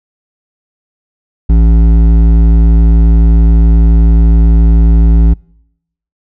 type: tone with hard clipping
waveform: triangle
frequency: 55.8 Hz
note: A1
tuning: 25 cents sharp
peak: -5 dBFS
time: 1.49-5.34 s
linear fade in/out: 10 ms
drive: 14 dB
effects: noise-tail reverb RT60 0.8 s tail -26 dB re dry